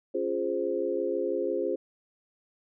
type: chord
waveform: sine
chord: Db major seventh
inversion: none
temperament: equal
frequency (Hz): 277.2 / 349.2 / 415.3 / 523.3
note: Db4 / F4 / Ab4 / C5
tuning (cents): 0 / 0 / 0 / 0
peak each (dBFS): -37 / -31 / -31 / -31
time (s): 0.14-1.76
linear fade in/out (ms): 10
effects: none